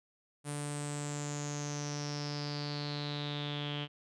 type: tone with low-pass filter sweep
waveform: sawtooth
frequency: 146.1 Hz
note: D3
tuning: 9 cents flat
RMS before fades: -38 dBFS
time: 0.44-3.88 s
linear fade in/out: 50 ms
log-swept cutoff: 9400 to 3100 Hz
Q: 8.5
effects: none